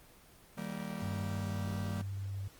45% pulse chord, Eb major, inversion none, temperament just, 155.56 / 194.45 / 233.3 Hz, Eb3 / G3 / Bb3, 0 / -14 / +2 cents, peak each -44 / -40 / -44 dBFS, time 0.57-2.02 s, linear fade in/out 10 ms
sine tone, 98 Hz, G2, in tune, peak -36 dBFS, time 1.02-2.48 s, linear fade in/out 5 ms
effects pink hiss -59 dBFS RMS until 2.59 s + Opus 24 kbps

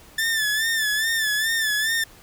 sawtooth tone with vibrato, 1760 Hz, A6, in tune, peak -17 dBFS, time 0.18-2.04 s, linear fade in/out 5 ms, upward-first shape sine, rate 2.4 Hz, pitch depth 69 cents each way, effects pink hiss -49 dBFS RMS until 2.22 s

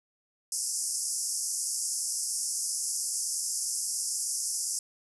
white band-pass noise, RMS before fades -32 dBFS, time 0.52-4.79 s, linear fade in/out 2 ms, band 5000 to 11000 Hz, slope 96 dB/octave, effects none

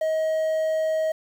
triangle tone with quantisation, 633 Hz, D#5, 30 cents sharp, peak -19 dBFS, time 0.01-1.12 s, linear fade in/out 5 ms, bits 8, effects none

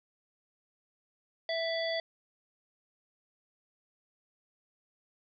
harmonic tone with a mistuned harmonic, 659 Hz, E5, 1 cent flat, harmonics 1 / 3 / 5 / 7, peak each -32 / -37 / -39 / -40 dBFS, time 1.49-2 s, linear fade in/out 2 ms, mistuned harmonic 5, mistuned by +61 cents, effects none

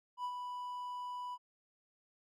triangle tone with ADSR envelope, 987.8 Hz, B5, in tune, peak -33 dBFS, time 0.17-1.38 s, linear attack 73 ms, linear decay 67 ms, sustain -5 dB, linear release 45 ms, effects none

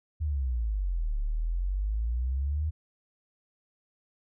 sine exponential two-way sweep, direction down then up, 79.8 to 35.5 to 79.8 Hz, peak -26 dBFS, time 0.2-2.71 s, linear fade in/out 20 ms, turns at 1.18 s, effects none

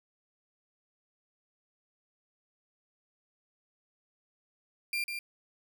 35% pulse tone with echo, 2382 Hz, D7, 24 cents sharp, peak -28 dBFS, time 4.93-5.04 s, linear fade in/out 2 ms, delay 150 ms, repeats 1, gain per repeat -5 dB, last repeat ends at 5.19 s, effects none

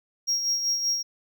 triangle tone with tremolo, 5600 Hz, F8, 4 cents sharp, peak -20 dBFS, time 0.27-1.03 s, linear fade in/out 20 ms, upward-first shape sine, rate 5.2 Hz, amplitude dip 50%, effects none

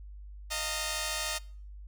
5% pulse chord, Eb suspended second, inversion none, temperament equal with one note detuned, 622.3 / 698.5 / 910 Hz, Eb5 / F5 / Bb5, 0 / 0 / -42 cents, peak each -23 / -28 / -24 dBFS, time 0.5-1.39 s, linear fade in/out 20 ms, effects noise-tail reverb RT60 0.5 s tail -23 dB re dry + added 50 Hz sine -43 dBFS peak until 1.87 s

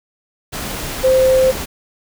sine tone in noise, 521 Hz, C5, 7 cents flat, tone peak -9 dBFS, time 1.03-1.52 s, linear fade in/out 20 ms, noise pink, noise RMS -25 dBFS, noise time 0.52-1.66 s, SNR +13 dB, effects none

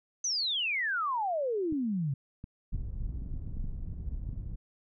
sine exponential sweep, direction down, 6272 to 130.81 Hz, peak -28 dBFS, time 0.24-2.14 s, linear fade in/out 5 ms
clicks, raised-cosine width 5 ms, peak -29 dBFS, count 12, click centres 1.725 / 2.441 / 2.748 / 3.093 / 3.221 / 3.262 / 3.341 / 3.476 / 3.57 / 3.643 / 4.291 / 4.332 s
pink low-pass noise, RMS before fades -36 dBFS, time 2.72-4.56 s, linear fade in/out 10 ms, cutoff 100 Hz, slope 12 dB/octave
effects none

